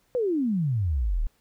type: exponential sweep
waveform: sine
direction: down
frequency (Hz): 519 to 32.7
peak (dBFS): -22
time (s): 0.15-1.27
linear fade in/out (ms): 0
effects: pink hiss -67 dBFS RMS until 1.4 s